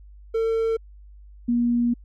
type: tone pair in turn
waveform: triangle / sine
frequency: 450.9 / 238.9 Hz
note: A4 / A#3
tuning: +42 / +43 cents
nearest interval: major seventh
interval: 1099 cents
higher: first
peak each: -18 dBFS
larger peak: neither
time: 0.34-0.77 / 1.48-1.94 s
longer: second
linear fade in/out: 10 ms
effects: added 50 Hz sine -43 dBFS peak until 2.04 s